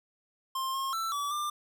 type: tone with pitch steps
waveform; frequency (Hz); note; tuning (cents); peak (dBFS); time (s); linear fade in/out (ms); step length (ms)
square; 1057 / 1074 / 1332 / 1148 / 1191; C6 / C6 / E6 / D6 / D6; +17 / +45 / +18 / -40 / +24; -31; 0.55-1.5; 5; 190
effects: none